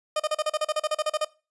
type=tone bursts; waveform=30% pulse; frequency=613 Hz; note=D#5; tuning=26 cents flat; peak=-20 dBFS; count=15; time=0.16-1.248 s; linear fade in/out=5 ms; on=38 ms; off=37 ms; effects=noise-tail reverb RT60 0.3 s tail -19 dB re dry + resampled to 24000 Hz